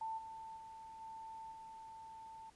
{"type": "tone with level steps", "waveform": "sine", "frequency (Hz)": 890, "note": "A5", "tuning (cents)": 20, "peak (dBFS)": [-39, -47, -50, -47, -50], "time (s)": [0.01, 2.5], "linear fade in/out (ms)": 5, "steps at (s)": [0.17, 0.56, 1, 1.51], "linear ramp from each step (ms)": 20, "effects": ["pink hiss -68 dBFS RMS until 2.55 s", "resampled to 24000 Hz"]}